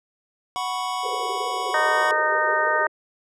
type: chord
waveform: square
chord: F# suspended fourth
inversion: none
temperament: equal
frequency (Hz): 740 / 987.8 / 1108.7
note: F#5 / B5 / C#6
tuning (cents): 0 / 0 / 0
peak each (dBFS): -30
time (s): 0.56-2.11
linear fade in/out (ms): 0
type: band-pass noise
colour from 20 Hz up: pink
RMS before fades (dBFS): -33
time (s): 1.03-2.88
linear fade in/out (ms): 20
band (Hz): 380 to 520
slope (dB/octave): 96
type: harmonic tone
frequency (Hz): 307.9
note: D#4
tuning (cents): -18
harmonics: 2 / 3 / 4 / 5 / 6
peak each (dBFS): -25 / -25 / -25 / -25 / -25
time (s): 1.74-2.87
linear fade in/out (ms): 2
effects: low-pass 9000 Hz 12 dB/octave